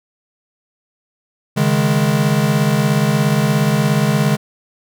square chord, C# suspended second, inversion none, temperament equal, 138.59 / 155.56 / 207.7 Hz, C#3 / D#3 / G#3, 0 / 0 / 0 cents, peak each -18 dBFS, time 1.56-4.37 s, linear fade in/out 20 ms, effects none

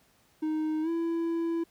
triangle tone with pitch glide, 311.1 to 333.4 Hz, D#4 to E4, 0 to +20 cents, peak -25 dBFS, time 0.42-1.64 s, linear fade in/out 10 ms, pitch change +120 cents, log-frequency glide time 0.82-0.89 s, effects pink hiss -65 dBFS RMS until 1.7 s + high-pass 60 Hz 12 dB/octave

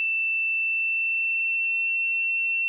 sine tone with pitch glide, 2667 to 2703 Hz, E7 to E7, +20 to +43 cents, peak -22 dBFS, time 0-2.68 s, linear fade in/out 0 ms, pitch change +23 cents, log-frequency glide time 0.57-1.88 s, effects none

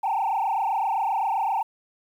sine tone with frequency modulation, 842 Hz, G#5, 24 cents sharp, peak -20 dBFS, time 0.03-1.63 s, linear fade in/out 10 ms, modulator 27.7 Hz, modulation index 3, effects tanh soft clip ceiling -19 dBFS + 9-bit

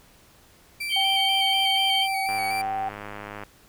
35% pulse tone with vibrato, 2298 Hz, D7, 38 cents flat, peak -26 dBFS, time 0.8-2.62 s, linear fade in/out 10 ms, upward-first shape square, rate 4.1 Hz, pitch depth 32 cents each way
sine tone, 3136 Hz, G7, in tune, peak -21 dBFS, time 0.89-2.08 s, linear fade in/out 50 ms
sine tone with pitch glide, 776 to 771.1 Hz, G5 to G5, -18 to -29 cents, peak -25 dBFS, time 0.96-2.89 s, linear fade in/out 5 ms, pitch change -11 cents, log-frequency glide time 1.16-2.74 s
click train, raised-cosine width 0.5 ms, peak -21 dBFS, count 119, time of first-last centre 2.29-3.436 s, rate 103 Hz
effects pink hiss -55 dBFS RMS until 3.68 s

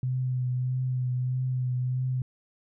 sine tone with vibrato, 127.1 Hz, C3, 50 cents flat, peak -25 dBFS, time 0.03-2.22 s, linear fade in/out 2 ms, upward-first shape triangle, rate 1.6 Hz, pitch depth 26 cents each way, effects none

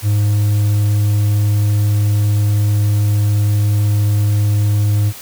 triangle tone, 103.83 Hz, G#2, in tune, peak -9 dBFS, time 0.02-5.13 s, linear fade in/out 50 ms, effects white hiss -34 dBFS RMS until 5.21 s

